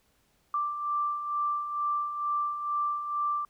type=beating tone pair; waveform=sine; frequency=1174.7 / 1176.9 Hz; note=D6 / D6; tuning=0 / +3 cents; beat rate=2.2 Hz; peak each=-36 / -28 dBFS; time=0.54-3.45 s; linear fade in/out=2 ms; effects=pink hiss -69 dBFS RMS until 3.49 s

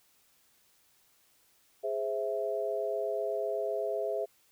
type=chord; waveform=sine; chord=Ab augmented; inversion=none; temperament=equal; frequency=415.3 / 523.3 / 659.3 Hz; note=Ab4 / C5 / E5; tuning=0 / 0 / 0 cents; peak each=-34 / -36 / -33 dBFS; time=1.83-4.26 s; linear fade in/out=20 ms; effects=white hiss -67 dBFS RMS until 4.51 s

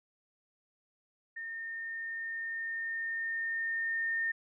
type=tone with level ramp; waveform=sine; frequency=1823 Hz; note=A#6; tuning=39 cents flat; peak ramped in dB=-38 to -29 dBFS; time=1.36-4.32 s; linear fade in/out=10 ms; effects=none

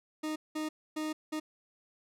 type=tone bursts at uneven times; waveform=40% pulse; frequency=309.2 Hz; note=D#4; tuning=11 cents flat; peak=-32 dBFS; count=4; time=0.23-0.36 / 0.55-0.69 / 0.96-1.13 / 1.32-1.4 s; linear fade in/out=10 ms; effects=low-pass 12000 Hz 12 dB/octave

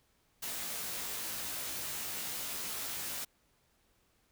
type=noise with comb filter; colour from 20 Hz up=white; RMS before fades=-39 dBFS; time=0.42-3.25 s; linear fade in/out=10 ms; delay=18 ms; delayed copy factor=+0.9; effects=pink hiss -72 dBFS RMS until 4.31 s

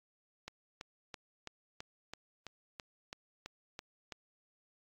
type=click train; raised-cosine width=0.2 ms; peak=-26 dBFS; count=12; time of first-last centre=0.48-4.122 s; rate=3.02 Hz; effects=AAC 64 kbps

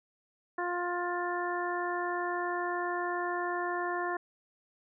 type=harmonic tone; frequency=352.6 Hz; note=F4; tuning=17 cents sharp; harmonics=1 / 2 / 3 / 4 / 5; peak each=-35 / -36 / -36 / -41 / -38 dBFS; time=0.58-4.17 s; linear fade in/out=5 ms; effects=none

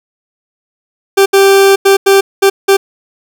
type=tone bursts at uneven times; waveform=40% pulse; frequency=392 Hz; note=G4; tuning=in tune; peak=-3 dBFS; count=6; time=1.17-1.26 / 1.33-1.76 / 1.85-1.97 / 2.06-2.21 / 2.42-2.5 / 2.68-2.77 s; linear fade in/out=10 ms; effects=none

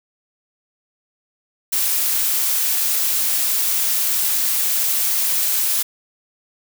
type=noise; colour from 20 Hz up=blue; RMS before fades=-19 dBFS; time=1.72-5.83 s; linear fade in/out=10 ms; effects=none

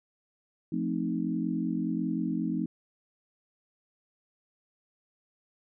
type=chord; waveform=sine; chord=F dominant seventh; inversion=none; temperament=equal; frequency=174.61 / 220 / 261.6 / 311.1 Hz; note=F3 / A3 / C4 / Eb4; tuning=0 / 0 / 0 / 0 cents; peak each=-33 dBFS; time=0.72-2.66 s; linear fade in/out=5 ms; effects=none

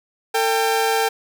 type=tone pair together; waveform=sawtooth; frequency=450 / 793.7 Hz; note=A4 / G5; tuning=+39 / +21 cents; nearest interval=minor seventh; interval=982 cents; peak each=-16 dBFS; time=0.34-1.09 s; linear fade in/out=10 ms; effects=none

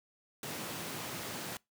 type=high-pass noise; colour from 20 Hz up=pink; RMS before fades=-41 dBFS; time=0.43-1.57 s; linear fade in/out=2 ms; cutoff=120 Hz; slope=24 dB/octave; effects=noise-tail reverb RT60 0.2 s tail -24 dB re dry

